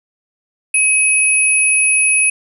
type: tone pair together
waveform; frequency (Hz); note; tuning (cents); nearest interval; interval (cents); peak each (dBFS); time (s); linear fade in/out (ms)
sine; 2547 / 10188; D#7 / D#9; +40 / +40; 2 octaves; 2400; -13; 0.74-2.3; 5
effects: none